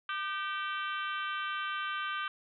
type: harmonic tone with a mistuned harmonic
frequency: 386.4 Hz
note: G4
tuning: 25 cents flat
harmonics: 3 / 4 / 5 / 6 / 7 / 8 / 9 / 10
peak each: -36 / -37 / -49 / -46 / -45 / -43 / -51 / -55 dBFS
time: 0.09-2.28 s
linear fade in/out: 2 ms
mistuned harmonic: 3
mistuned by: +61 cents
effects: none